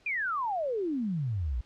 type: exponential sweep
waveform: sine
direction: down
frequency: 2489 to 54.6 Hz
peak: -28 dBFS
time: 0.06-1.61 s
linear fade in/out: 5 ms
effects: pink hiss -62 dBFS RMS until 1.65 s + low-pass 5000 Hz 12 dB/octave